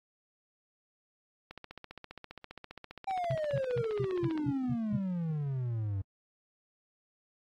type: click train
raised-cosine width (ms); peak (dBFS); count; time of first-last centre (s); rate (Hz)
0.3; -28; 44; 1.51-4.377; 15
type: exponential sweep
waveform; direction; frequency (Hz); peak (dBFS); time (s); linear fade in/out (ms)
triangle; down; 790 to 94.2; -29; 3.07-6.02; 10
type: tone bursts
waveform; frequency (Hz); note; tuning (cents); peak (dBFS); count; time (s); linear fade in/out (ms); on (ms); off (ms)
sine; 132.4; C3; +21; -31; 8; 3.3-4.976; 5; 52; 180
effects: AAC 32 kbps